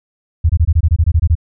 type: tone bursts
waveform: sine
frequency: 81.1 Hz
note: E2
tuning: 28 cents flat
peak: -7 dBFS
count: 12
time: 0.44-1.353 s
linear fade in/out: 10 ms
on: 55 ms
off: 23 ms
effects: none